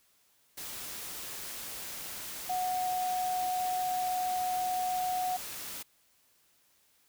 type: tone in noise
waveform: sine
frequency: 734 Hz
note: F#5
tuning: 14 cents flat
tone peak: -29 dBFS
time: 2.49-5.37 s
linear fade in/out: 10 ms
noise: white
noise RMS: -41 dBFS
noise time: 0.57-5.83 s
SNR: +9 dB
effects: white hiss -68 dBFS RMS until 7.08 s